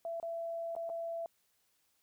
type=tone with dropouts; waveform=sine; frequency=669 Hz; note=E5; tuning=25 cents sharp; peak=-36 dBFS; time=0.05-1.26 s; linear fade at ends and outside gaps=1 ms; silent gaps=0.2-0.228 / 0.752-0.764 / 0.893-0.899 s; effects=white hiss -75 dBFS RMS until 2.02 s

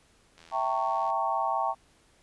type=click train; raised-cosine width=0.2 ms; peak=-34 dBFS; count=61; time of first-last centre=0.38-1.102 s; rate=83.1 Hz
type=chord; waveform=sine; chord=E diminished seventh; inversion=none; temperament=equal with one note detuned; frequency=659.3 / 784 / 909.5 / 1108.7 Hz; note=E5 / G5 / Bb5 / Db6; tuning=0 / 0 / -43 / 0 cents; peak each=-33 / -30 / -30 / -31 dBFS; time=0.51-1.75 s; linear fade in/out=50 ms
effects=pink hiss -63 dBFS RMS until 2.22 s + resampled to 24000 Hz

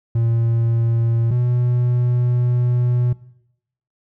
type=tone pair in turn; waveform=triangle; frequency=115.7 / 122.58 Hz; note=A#2 / B2; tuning=-13 / -13 cents; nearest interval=minor second; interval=100 cents; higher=second; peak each=-13 dBFS; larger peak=neither; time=0.15-1.31 / 1.31-3.13 s; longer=second; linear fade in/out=5 ms; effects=noise-tail reverb RT60 0.8 s tail -19 dB re dry

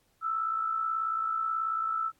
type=tone with amplitude modulation; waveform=sine; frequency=1318.5 Hz; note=E6; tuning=in tune; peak=-25 dBFS; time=0.21-2.12 s; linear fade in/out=50 ms; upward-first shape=sine; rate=58.4 Hz; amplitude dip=55%; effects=pink hiss -70 dBFS RMS until 2.19 s + AAC 64 kbps

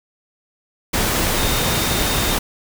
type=tone in noise; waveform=sine; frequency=3668 Hz; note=A#7; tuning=29 cents flat; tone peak=-28 dBFS; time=1.37-2.35 s; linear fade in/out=10 ms; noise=pink; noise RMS=-19 dBFS; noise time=0.93-2.39 s; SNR=-12 dB; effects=none

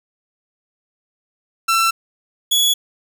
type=tone pair in turn; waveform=sawtooth; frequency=1342 / 3382 Hz; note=E6 / G#7; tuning=+31 / +31 cents; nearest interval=octave + major third; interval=1600 cents; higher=second; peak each=-10 dBFS; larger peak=neither; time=1.68-1.91 / 2.51-2.74 s; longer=neither; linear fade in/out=10 ms; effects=none

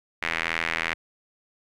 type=tone with band-pass filter; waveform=sawtooth; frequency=82.41 Hz; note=E2; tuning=in tune; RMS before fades=-28 dBFS; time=0.22-0.94 s; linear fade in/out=10 ms; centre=2100 Hz; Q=2.8; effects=none

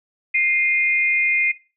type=tone pair together; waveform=sine; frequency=2100 / 2467 Hz; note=C7 / D#7; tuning=+6 / -15 cents; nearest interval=minor third; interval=279 cents; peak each=-18 dBFS; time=0.34-1.52 s; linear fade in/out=10 ms; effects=noise-tail reverb RT60 0.3 s tail -18 dB re dry

